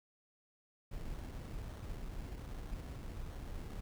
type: noise with sample-and-hold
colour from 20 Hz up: brown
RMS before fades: -44 dBFS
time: 0.91-3.81 s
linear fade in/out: 10 ms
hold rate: 2450 Hz
effects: none